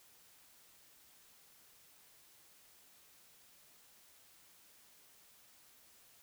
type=silence; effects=white hiss -64 dBFS RMS until 6.22 s